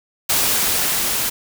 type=noise with level ramp; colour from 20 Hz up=white; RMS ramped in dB=-17 to -21 dBFS; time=0.29-1.3 s; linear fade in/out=10 ms; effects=none